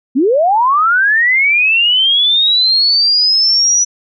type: linear sweep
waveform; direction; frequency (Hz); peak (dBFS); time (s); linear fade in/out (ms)
sine; up; 233.1 to 5920; -8; 0.15-3.85; 20
effects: none